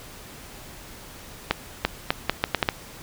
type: accelerating click train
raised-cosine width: 0.3 ms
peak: -3 dBFS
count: 8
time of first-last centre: 1.51-2.688 s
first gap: 340 ms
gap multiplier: 0.75
effects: pink hiss -43 dBFS RMS until 3.02 s